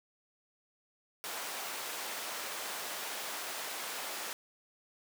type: high-pass noise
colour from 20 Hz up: pink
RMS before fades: -40 dBFS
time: 1.24-4.33 s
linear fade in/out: 0 ms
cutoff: 620 Hz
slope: 12 dB/octave
effects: none